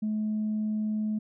sine tone, 214.4 Hz, A3, 45 cents flat, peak -25 dBFS, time 0.02-1.19 s, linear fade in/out 10 ms, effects tanh soft clip ceiling -23 dBFS

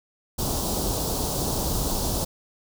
pink band-stop noise, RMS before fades -26 dBFS, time 0.38-2.25 s, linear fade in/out 10 ms, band 1000 to 4000 Hz, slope 24 dB/octave, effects none

